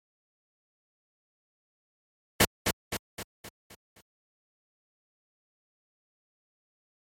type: noise with echo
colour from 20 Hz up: pink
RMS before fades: -19 dBFS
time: 2.4-2.45 s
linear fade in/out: 5 ms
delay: 260 ms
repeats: 6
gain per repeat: -6 dB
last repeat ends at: 4.01 s
effects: high-pass 60 Hz 12 dB/octave + MP3 64 kbps